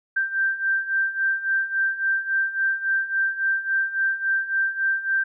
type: beating tone pair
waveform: sine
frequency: 1568 / 1571.6 Hz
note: G6 / G6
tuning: 0 / +4 cents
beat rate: 3.6 Hz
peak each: -26 / -22 dBFS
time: 0.16-5.24 s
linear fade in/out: 10 ms
effects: none